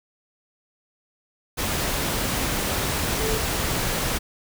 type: tone in noise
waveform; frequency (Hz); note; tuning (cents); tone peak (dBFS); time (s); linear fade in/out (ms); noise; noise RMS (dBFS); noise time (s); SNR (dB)
sine; 439.5; A4; -2; -26; 3.19-3.39; 20; pink; -25; 1.57-4.19; -4
effects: none